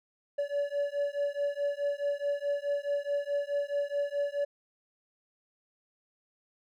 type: beating tone pair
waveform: triangle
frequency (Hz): 570 / 574.7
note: C#5 / D5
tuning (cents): +48 / -38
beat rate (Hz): 4.7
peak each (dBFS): -30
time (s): 0.38-4.45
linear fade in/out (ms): 10
effects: none